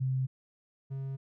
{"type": "tone pair in turn", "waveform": ["sine", "triangle"], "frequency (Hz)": [130.81, 135.19], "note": ["C3", "C#3"], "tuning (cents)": [0, -43], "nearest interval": "minor second", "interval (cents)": 57, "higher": "second", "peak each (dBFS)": [-27, -32], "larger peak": "first", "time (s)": [[0, 0.27], [0.9, 1.17]], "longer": "neither", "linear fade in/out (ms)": 20, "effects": []}